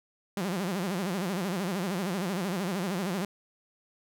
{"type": "tone with vibrato", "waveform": "sawtooth", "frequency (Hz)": 186.6, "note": "F#3", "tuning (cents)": 15, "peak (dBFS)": -25, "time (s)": [0.37, 3.25], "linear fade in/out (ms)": 2, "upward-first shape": "sine", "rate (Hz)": 13, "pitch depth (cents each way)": 170, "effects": []}